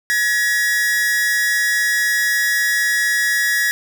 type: tone pair together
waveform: 45% pulse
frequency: 1688 / 1911.9 Hz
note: G#6 / A#6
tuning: +28 / +43 cents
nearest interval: major second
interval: 215 cents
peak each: -18 dBFS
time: 0.1-3.71 s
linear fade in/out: 0 ms
effects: none